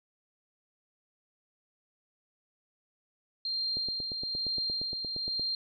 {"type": "tone with tremolo", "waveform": "sine", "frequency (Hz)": 4186, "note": "C8", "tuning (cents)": 0, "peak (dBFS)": -29, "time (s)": [3.45, 5.55], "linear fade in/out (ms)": 2, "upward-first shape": "sine", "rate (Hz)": 1.1, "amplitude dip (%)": 40}
{"type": "click train", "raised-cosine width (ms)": 2, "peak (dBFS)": -29, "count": 15, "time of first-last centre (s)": [3.77, 5.396], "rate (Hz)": 8.61}
{"effects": []}